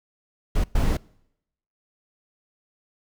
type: noise bursts at uneven times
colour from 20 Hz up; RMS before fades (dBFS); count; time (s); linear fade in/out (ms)
brown; -20; 2; 0.55-0.64 / 0.75-0.97; 5
effects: noise-tail reverb RT60 0.8 s tail -24 dB re dry